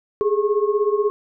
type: tone cluster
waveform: sine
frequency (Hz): 408.6 / 425 / 1087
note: G#4 / G#4 / C#6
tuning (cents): -28 / +40 / -34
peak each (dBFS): -19 / -20 / -28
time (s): 0.21-1.1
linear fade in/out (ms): 0
effects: none